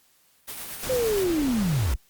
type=noise with tremolo; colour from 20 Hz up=white; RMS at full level=-34 dBFS; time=0.47-1.25 s; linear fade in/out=20 ms; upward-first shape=triangle; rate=8.7 Hz; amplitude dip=40%
type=noise; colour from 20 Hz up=pink; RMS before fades=-34 dBFS; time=0.83-1.94 s; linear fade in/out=2 ms
type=linear sweep; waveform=sine; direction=down; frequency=527 to 46.25 Hz; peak=-21 dBFS; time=0.89-1.96 s; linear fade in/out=10 ms
effects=white hiss -62 dBFS RMS until 2.09 s + Opus 48 kbps